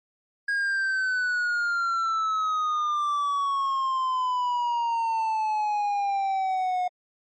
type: exponential sweep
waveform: triangle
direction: down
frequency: 1641 to 721 Hz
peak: -21 dBFS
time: 0.48-6.88 s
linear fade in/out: 5 ms
effects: MP3 32 kbps